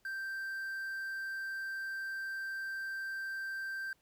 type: tone with quantisation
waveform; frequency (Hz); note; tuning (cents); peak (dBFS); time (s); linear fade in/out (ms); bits
triangle; 1568; G6; 0; -35; 0.05-3.93; 2; 10
effects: pink hiss -73 dBFS RMS until 4.01 s